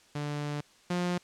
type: tone pair in turn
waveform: sawtooth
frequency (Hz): 146.83 / 177.39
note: D3 / F3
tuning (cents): 0 / +27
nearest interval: minor third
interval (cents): 327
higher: second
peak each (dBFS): -28 / -24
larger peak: second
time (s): 0.15-0.61 / 0.9-1.18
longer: first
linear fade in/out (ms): 5
effects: white hiss -60 dBFS RMS until 1.23 s + low-pass 7000 Hz 12 dB/octave

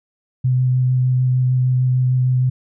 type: tone with vibrato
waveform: sine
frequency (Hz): 127.4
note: C3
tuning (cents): -46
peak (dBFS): -13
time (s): 0.44-2.5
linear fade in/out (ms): 10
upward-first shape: sine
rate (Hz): 6.6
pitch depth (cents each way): 11
effects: none

